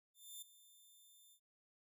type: tone with ADSR envelope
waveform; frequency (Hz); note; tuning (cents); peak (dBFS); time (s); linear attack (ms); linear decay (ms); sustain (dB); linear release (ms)
10% pulse; 3559; A7; +19; -40; 0.14-1.4; 280; 7; -16; 76
effects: none